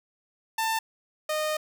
sawtooth tone pair in turn, 892 / 615.3 Hz, A5 / D#5, +23 / -19 cents, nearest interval tritone, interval 642 cents, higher first, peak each -21 / -22 dBFS, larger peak first, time 0.58-0.79 / 1.29-1.57 s, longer second, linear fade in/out 5 ms, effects none

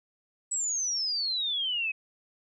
sine exponential sweep, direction down, 7950 to 2520 Hz, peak -27 dBFS, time 0.51-1.92 s, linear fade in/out 10 ms, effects none

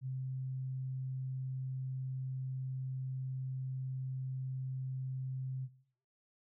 sine tone, 130.81 Hz, C3, in tune, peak -36 dBFS, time 0.01-5.69 s, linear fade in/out 50 ms, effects noise-tail reverb RT60 0.6 s tail -18 dB re dry

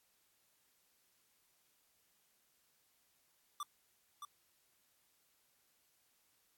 square tone with echo, 1174 Hz, D6, 1 cent flat, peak -40 dBFS, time 3.6-3.63 s, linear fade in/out 2 ms, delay 620 ms, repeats 1, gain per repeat -6 dB, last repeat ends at 4.25 s, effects white hiss -75 dBFS RMS until 6.57 s + AAC 64 kbps

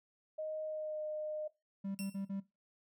sine tone with pitch glide, 622.3 to 612 Hz, D#5 to D#5, 0 to -29 cents, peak -37 dBFS, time 0.38-1.48 s, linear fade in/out 10 ms, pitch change -29 cents, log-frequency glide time 0.64-1.03 s
triangle tone bursts, 196 Hz, G3, in tune, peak -35 dBFS, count 4, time 1.84-2.403 s, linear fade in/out 10 ms, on 110 ms, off 41 ms
10% pulse tone with exponential decay, 2717 Hz, F7, 48 cents flat, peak -33 dBFS, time 1.99-2.29 s, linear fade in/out 0 ms, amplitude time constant 65 ms
effects noise-tail reverb RT60 0.2 s tail -17 dB re dry

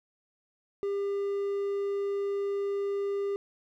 triangle tone, 400 Hz, G4, 35 cents sharp, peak -26 dBFS, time 0.83-3.36 s, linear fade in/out 0 ms, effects none

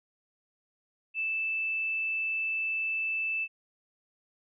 sine tone, 2638 Hz, E7, 1 cent sharp, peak -28 dBFS, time 1.14-3.48 s, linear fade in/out 50 ms, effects none

